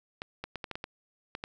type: clicks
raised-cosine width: 0.3 ms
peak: -20 dBFS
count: 9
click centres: 0.219 / 0.44 / 0.557 / 0.642 / 0.713 / 0.755 / 0.841 / 1.351 / 1.439 s
effects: none